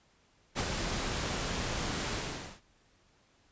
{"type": "noise with ADSR envelope", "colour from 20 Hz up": "pink", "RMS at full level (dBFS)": -30, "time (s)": [0.55, 2.61], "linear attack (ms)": 41, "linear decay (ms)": 29, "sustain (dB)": -4, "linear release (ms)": 480, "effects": ["pink hiss -67 dBFS RMS until 3.51 s", "resampled to 16000 Hz"]}